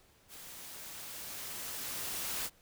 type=noise with level ramp; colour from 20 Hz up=white; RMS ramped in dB=-50 to -36 dBFS; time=0.28-2.5 s; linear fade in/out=50 ms; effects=pink hiss -65 dBFS RMS until 2.61 s